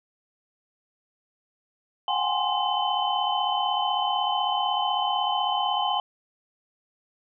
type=tone cluster; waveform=sine; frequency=728 / 802 / 838 / 1048 / 3046 Hz; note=F#5 / G5 / G#5 / C6 / F#7; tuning=-28 / +39 / +15 / +2 / +50 cents; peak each=-29 dBFS; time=2.08-6 s; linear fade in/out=2 ms; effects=none